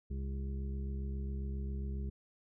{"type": "harmonic tone", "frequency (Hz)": 67.4, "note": "C#2", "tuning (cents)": -48, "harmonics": [1, 2, 3, 5, 6], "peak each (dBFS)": [-36, -46, -45, -55, -53], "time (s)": [0.1, 2.1], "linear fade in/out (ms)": 10, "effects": []}